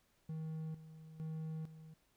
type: tone with tremolo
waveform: triangle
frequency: 158.5 Hz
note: D#3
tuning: 32 cents sharp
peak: -38 dBFS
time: 0.29-1.94 s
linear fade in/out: 5 ms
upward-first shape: square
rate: 1.1 Hz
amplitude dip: 75%
effects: pink hiss -75 dBFS RMS until 2.16 s